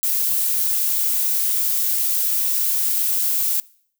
violet noise, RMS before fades -20 dBFS, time 0.03-3.6 s, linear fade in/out 0 ms, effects noise-tail reverb RT60 0.6 s tail -23 dB re dry

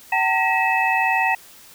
sine tone cluster, 762 / 903 / 1909 / 2606 Hz, G5 / A5 / A#6 / E7, -49 / +45 / +41 / -20 cents, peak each -22 dBFS, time 0.12-1.35 s, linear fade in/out 5 ms, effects white hiss -46 dBFS RMS until 1.74 s

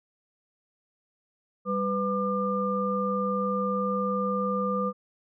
sine tone cluster, 196.9 / 499.2 / 1199 Hz, G3 / B4 / D6, +8 / +19 / +36 cents, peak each -29 dBFS, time 1.65-4.93 s, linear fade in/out 50 ms, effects none

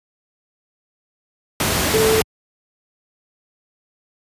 sine tone in noise, 440 Hz, A4, in tune, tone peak -14 dBFS, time 1.94-2.21 s, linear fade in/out 2 ms, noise pink, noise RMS -18 dBFS, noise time 1.6-2.22 s, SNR +1 dB, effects high-pass 80 Hz 12 dB/octave + resampled to 32000 Hz

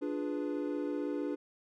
triangle chord, D diminished seventh, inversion none, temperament equal, 293.7 / 349.2 / 415.3 / 493.9 Hz, D4 / F4 / Ab4 / Cb5, 0 / 0 / 0 / 0 cents, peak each -33 / -38 / -38 / -39 dBFS, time 0.01-1.36 s, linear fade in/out 20 ms, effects none

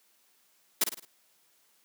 white noise with echo, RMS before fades -24 dBFS, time 0.81-0.84 s, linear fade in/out 5 ms, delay 53 ms, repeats 4, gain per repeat -7 dB, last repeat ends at 1.052 s, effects white hiss -67 dBFS RMS until 1.84 s + high-pass 200 Hz 12 dB/octave

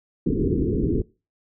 white low-pass noise, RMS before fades -22 dBFS, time 0.26-1.02 s, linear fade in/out 5 ms, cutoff 440 Hz, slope 96 dB/octave, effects noise-tail reverb RT60 0.3 s tail -22 dB re dry

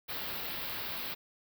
white band-stop noise, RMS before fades -38 dBFS, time 0.08-1.15 s, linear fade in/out 20 ms, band 4700 to 14000 Hz, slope 48 dB/octave, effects none

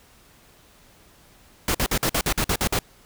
pink noise bursts, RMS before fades -22 dBFS, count 10, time 1.68-2.79 s, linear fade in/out 2 ms, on 66 ms, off 50 ms, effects pink hiss -54 dBFS RMS until 3.05 s

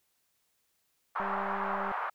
white band-pass noise, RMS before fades -34 dBFS, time 1.15-2.1 s, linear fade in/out 10 ms, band 750 to 1300 Hz, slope 24 dB/octave
click train, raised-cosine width 1 ms, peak -27 dBFS, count 142, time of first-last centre 1.2-1.916 s, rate 197 Hz
effects white hiss -75 dBFS RMS until 2.14 s

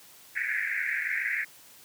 pink band-pass noise, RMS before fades -30 dBFS, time 0.35-1.45 s, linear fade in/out 20 ms, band 1600 to 2300 Hz, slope 96 dB/octave, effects white hiss -53 dBFS RMS until 1.84 s + high-pass 80 Hz 12 dB/octave

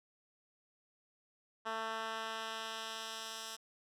10% pulse tone with band-pass filter sweep, 222.9 Hz, A3, 23 cents sharp, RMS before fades -42 dBFS, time 1.65-3.57 s, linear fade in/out 20 ms, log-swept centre 1400 to 5900 Hz, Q 0.83, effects none

